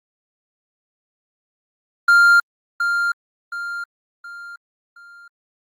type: tone with echo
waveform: triangle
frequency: 1396.9 Hz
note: F6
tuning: in tune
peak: -7 dBFS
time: 2.08-2.4 s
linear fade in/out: 5 ms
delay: 720 ms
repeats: 4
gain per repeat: -8 dB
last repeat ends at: 5.28 s
effects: Opus 32 kbps